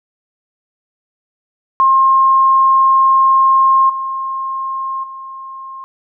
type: tone with level steps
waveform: sine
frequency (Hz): 1066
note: C6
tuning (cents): +32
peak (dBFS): -7 / -18 / -27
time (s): 1.8-5.84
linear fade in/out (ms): 0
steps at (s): 3.89 / 5.03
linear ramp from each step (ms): 10
effects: none